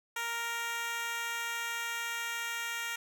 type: tone with high-pass filter sweep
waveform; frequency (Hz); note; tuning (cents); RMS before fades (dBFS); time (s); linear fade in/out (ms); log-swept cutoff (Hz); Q
10% pulse; 466.2; A#4; 0; -36; 0.16-2.96; 5; 970 to 1500; 0.94
effects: none